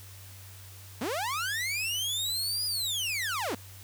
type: linear two-way sweep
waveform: sawtooth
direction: up then down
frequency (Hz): 197.1 to 4978 to 197.1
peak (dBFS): -26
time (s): 1.01-3.55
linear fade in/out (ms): 5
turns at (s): 2.65
effects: added 96 Hz sine -47 dBFS peak until 3.83 s + white hiss -51 dBFS RMS until 3.83 s